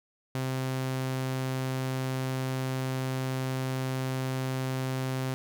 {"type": "tone", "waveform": "sawtooth", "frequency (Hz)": 130.81, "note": "C3", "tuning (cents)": 0, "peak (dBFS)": -25, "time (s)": [0.35, 5.34], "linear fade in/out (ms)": 0, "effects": []}